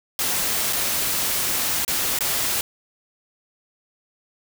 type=noise with dropouts; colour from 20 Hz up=white; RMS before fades=-23 dBFS; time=0.19-2.61 s; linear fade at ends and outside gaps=1 ms; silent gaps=0.727-0.731 / 1.849-1.879 / 2.188-2.207 s; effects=none